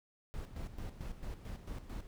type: noise with tremolo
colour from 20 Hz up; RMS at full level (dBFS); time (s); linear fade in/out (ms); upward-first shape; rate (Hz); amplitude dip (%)
brown; -42; 0.34-2.07; 0; square; 4.5; 65
effects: none